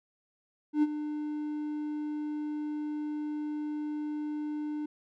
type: tone with ADSR envelope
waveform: triangle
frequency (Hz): 300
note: D4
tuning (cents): +37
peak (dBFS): -18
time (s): 0.73-4.86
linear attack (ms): 97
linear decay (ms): 35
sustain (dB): -12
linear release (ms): 6
effects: none